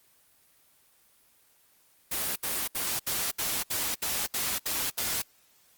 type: noise bursts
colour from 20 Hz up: white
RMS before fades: -30 dBFS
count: 10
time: 2.11-5.222 s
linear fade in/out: 10 ms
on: 250 ms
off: 68 ms
effects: white hiss -63 dBFS RMS until 5.77 s + Opus 24 kbps